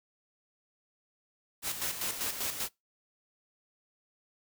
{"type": "noise with tremolo", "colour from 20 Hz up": "white", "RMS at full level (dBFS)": -33, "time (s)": [1.62, 2.69], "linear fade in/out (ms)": 50, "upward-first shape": "square", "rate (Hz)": 5.1, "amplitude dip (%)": 55, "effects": ["noise-tail reverb RT60 0.2 s tail -24 dB re dry"]}